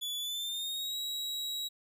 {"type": "tone with pitch glide", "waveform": "40% pulse", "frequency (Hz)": [3440, 3861], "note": ["A7", "B7"], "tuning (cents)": [-40, -40], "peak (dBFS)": -33, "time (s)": [0.01, 1.69], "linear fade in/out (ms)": 20, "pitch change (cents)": 200, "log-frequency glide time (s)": [0.19, 0.98], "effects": []}